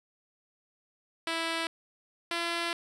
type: tone pair in turn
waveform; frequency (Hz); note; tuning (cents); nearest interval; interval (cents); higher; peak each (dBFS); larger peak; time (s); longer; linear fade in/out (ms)
5% pulse; 329.6 / 339.8; E4 / F4; 0 / -47; minor second; 53; second; -18; neither; 1.27-1.67 / 2.31-2.73; second; 2
effects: low-pass 8000 Hz 12 dB/octave